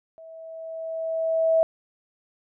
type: tone with level ramp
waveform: sine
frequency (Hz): 650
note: E5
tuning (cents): -24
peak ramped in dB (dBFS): -42 to -15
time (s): 0.18-1.63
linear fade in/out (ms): 0
effects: none